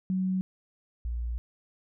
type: tone pair in turn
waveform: sine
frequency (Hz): 187 / 58.9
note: F#3 / A#1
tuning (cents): +19 / +19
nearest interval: octave + minor sixth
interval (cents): 2000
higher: first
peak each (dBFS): -25 / -29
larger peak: first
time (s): 0.1-0.41 / 1.05-1.38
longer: second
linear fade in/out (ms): 0
effects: none